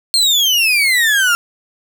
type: exponential sweep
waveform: 35% pulse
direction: down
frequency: 4283 to 1368 Hz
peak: -9 dBFS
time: 0.14-1.35 s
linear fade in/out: 0 ms
effects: none